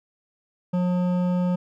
sine tone with hard clipping, 179.4 Hz, F3, 47 cents sharp, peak -22 dBFS, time 0.73-1.56 s, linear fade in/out 10 ms, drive 11 dB, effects none

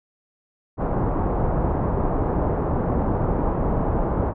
pink low-pass noise, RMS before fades -22 dBFS, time 0.77-4.34 s, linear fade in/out 50 ms, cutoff 1000 Hz, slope 24 dB/octave, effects none

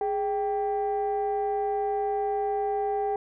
sine tone pair together, 415.3 / 784 Hz, G#4 / G5, 0 / 0 cents, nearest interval major seventh, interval 1100 cents, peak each -26 dBFS, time 0.01-3.16 s, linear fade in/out 2 ms, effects tanh soft clip ceiling -20 dBFS

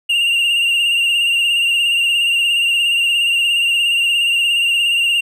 triangle tone with vibrato, 2794 Hz, F7, in tune, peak -11 dBFS, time 0.09-5.21 s, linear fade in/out 10 ms, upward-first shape sine, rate 17 Hz, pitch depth 42 cents each way, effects none

